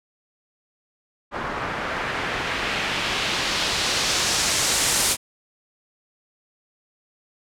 white noise with low-pass filter sweep, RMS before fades -24 dBFS, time 1.31-5.17 s, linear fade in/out 50 ms, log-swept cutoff 1200 to 9700 Hz, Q 1.1, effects none

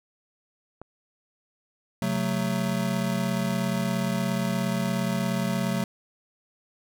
clicks, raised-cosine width 1 ms, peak -26 dBFS, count 2, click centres 0.816 / 2.165 s
square chord, F# diminished, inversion second, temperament just, 133.2 / 185 / 222 Hz, C3 / F#3 / A3, +31 / 0 / +16 cents, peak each -32 / -28 / -30 dBFS, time 2.02-5.84 s, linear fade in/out 2 ms
effects none

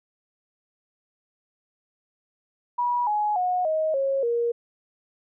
sine tone with pitch steps, 970 / 839.6 / 726.7 / 629 / 544.4 / 471.2 Hz, B5 / G#5 / F#5 / D#5 / C#5 / A#4, -31 / +19 / -31 / +19 / -31 / +19 cents, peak -21 dBFS, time 2.78-4.52 s, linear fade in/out 10 ms, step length 290 ms, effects none

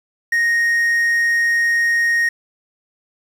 triangle tone with quantisation, 1864.7 Hz, A#6, in tune, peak -12 dBFS, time 0.32-2.29 s, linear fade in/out 5 ms, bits 7, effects none

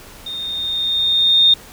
sine tone with level ramp, 3663 Hz, A#7, 31 cents flat, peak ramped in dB -25 to -7 dBFS, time 0.26-1.54 s, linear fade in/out 5 ms, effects pink hiss -40 dBFS RMS until 1.72 s

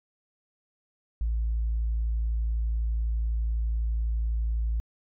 sine tone, 56 Hz, A1, 31 cents sharp, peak -23 dBFS, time 1.21-4.8 s, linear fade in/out 0 ms, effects tanh soft clip ceiling -21 dBFS

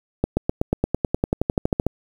accelerating click train, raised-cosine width 2 ms, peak -5 dBFS, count 18, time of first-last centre 0.24-1.866 s, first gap 130 ms, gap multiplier 0.96, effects 7-bit

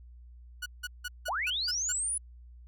sawtooth tone bursts, 1465 Hz, F#6, 18 cents flat, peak -30 dBFS, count 7, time 0.62-1.927 s, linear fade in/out 10 ms, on 41 ms, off 170 ms
sine linear sweep, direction up, 554.4 to 10140 Hz, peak -29 dBFS, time 1.28-2.18 s, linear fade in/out 5 ms
effects added 60 Hz sine -48 dBFS peak until 2.67 s

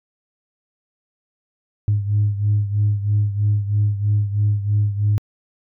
sine beating tone pair, 102.9 / 106 Hz, G#2 / G#2, -16 / +36 cents, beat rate 3.1 Hz, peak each -16 / -21 dBFS, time 1.88-5.18 s, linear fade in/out 0 ms, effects tanh soft clip ceiling -10 dBFS

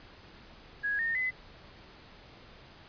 sine tone with pitch steps, 1661.2 / 1832.6 / 2022 Hz, G#6 / A#6 / B6, 0 / -30 / +40 cents, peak -28 dBFS, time 0.83-1.31 s, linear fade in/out 20 ms, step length 160 ms, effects pink hiss -53 dBFS RMS until 2.88 s + resampled to 11025 Hz

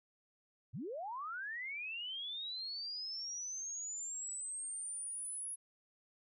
sine linear sweep, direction up, 87.6 to 10548 Hz, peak -40 dBFS, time 0.73-5.56 s, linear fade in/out 20 ms, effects none

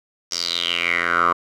10% pulse tone with band-pass filter sweep, 86.1 Hz, F2, 24 cents flat, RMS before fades -21 dBFS, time 0.31-1.33 s, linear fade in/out 10 ms, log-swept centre 5600 to 1100 Hz, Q 6, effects none

